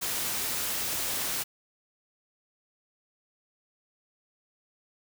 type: noise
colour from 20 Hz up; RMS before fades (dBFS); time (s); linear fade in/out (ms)
white; -31; 0.01-1.44; 20
effects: none